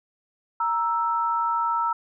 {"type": "tone pair together", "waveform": "sine", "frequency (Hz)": [934.1, 1321], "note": ["A#5", "E6"], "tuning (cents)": [3, 3], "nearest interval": "tritone", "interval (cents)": 600, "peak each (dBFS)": [-24, -24], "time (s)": [0.6, 1.93], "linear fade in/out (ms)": 5, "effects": []}